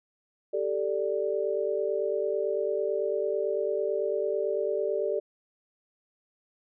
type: chord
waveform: sine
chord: G suspended second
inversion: none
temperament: just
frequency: 392 / 441 / 588 Hz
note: G4 / A4 / D5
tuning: 0 / +4 / +2 cents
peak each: -30 dBFS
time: 0.53-5.2 s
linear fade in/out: 10 ms
effects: none